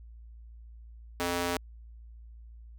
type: tone with high-pass filter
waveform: square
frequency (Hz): 87.31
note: F2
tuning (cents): 0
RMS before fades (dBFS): -31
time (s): 1.2-1.57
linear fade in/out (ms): 0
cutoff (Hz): 340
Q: 0.63
effects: added 57 Hz sine -46 dBFS peak until 2.78 s